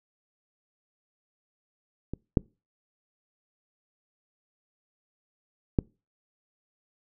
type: clicks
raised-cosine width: 3 ms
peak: -20 / -7 / -8 dBFS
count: 3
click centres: 2.136 / 2.372 / 5.788 s
effects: noise-tail reverb RT60 0.3 s tail -26 dB re dry